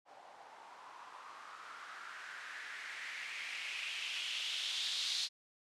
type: noise with low-pass filter sweep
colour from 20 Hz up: violet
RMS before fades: -43 dBFS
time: 0.05-5.29 s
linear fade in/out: 50 ms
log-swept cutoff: 740 to 4100 Hz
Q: 3.4
effects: low-pass 9000 Hz 12 dB/octave